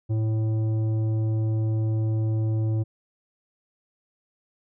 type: tone with tanh clipping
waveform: triangle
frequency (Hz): 110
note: A2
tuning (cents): 0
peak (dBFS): -23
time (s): 0.09-2.84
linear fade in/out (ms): 20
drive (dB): 14
effects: none